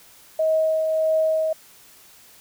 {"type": "tone with tremolo", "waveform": "sine", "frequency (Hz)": 634, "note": "D#5", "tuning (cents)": 32, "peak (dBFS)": -16, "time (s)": [0.39, 1.53], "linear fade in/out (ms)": 5, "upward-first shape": "triangle", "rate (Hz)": 1.6, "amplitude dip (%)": 35, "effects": ["white hiss -50 dBFS RMS until 2.4 s"]}